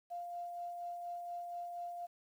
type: tone with tremolo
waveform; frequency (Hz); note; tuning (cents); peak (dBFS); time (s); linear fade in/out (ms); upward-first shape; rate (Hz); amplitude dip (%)
sine; 698.5; F5; 0; -39; 0.1-2.07; 20; sine; 4.2; 30
effects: 11-bit